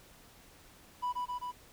triangle tone with echo, 987 Hz, B5, 1 cent flat, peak -28 dBFS, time 1.02-1.13 s, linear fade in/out 20 ms, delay 130 ms, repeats 3, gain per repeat -2 dB, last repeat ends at 1.52 s, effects tanh soft clip ceiling -25 dBFS + pink hiss -58 dBFS RMS until 1.72 s

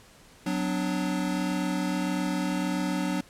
square chord, B minor, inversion second, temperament equal with one note detuned, 185 / 252.1 / 293.7 Hz, F#3 / B3 / D4, 0 / +36 / 0 cents, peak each -30 / -34 / -31 dBFS, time 0.46-3.21 s, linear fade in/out 5 ms, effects pink hiss -54 dBFS RMS until 3.29 s + low-pass 11000 Hz 12 dB/octave

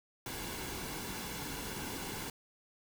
pink noise with comb filter, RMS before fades -41 dBFS, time 0.26-2.3 s, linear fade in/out 2 ms, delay 1.6 ms, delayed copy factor -0.5, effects none

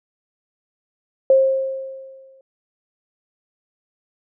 sine tone with exponential decay, 533 Hz, C5, 32 cents sharp, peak -8 dBFS, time 1.3-2.41 s, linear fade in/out 2 ms, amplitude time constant 240 ms, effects none

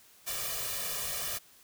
white noise with comb filter, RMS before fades -35 dBFS, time 0.26-1.39 s, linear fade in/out 20 ms, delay 1.7 ms, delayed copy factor +1, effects white hiss -59 dBFS RMS until 1.63 s

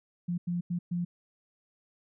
sine tone bursts at uneven times, 174.61 Hz, F3, in tune, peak -28 dBFS, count 4, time 0.28-0.38 / 0.47-0.61 / 0.7-0.79 / 0.91-1.05 s, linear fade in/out 10 ms, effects none

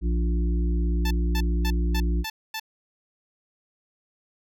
harmonic tone, 58.27 Hz, A#1, in tune, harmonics 1 / 3 / 5 / 6, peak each -21 / -31 / -35 / -37 dBFS, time 0.01-2.25 s, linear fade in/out 50 ms
10% pulse tone bursts, 880 Hz, A5, in tune, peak -21 dBFS, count 6, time 1.05-2.598 s, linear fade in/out 5 ms, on 58 ms, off 240 ms
effects none

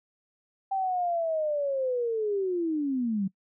sine linear sweep, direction down, 784 to 185 Hz, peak -25 dBFS, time 0.71-3.28 s, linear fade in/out 10 ms, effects noise-tail reverb RT60 0.1 s tail -23 dB re dry

